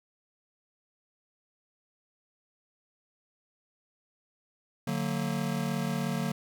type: chord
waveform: square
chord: D augmented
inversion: none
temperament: just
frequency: 146.83 / 183.54 / 229.4 Hz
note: D3 / F#3 / A#3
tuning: 0 / -14 / -28 cents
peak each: -34 dBFS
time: 4.87-6.32 s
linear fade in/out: 5 ms
effects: none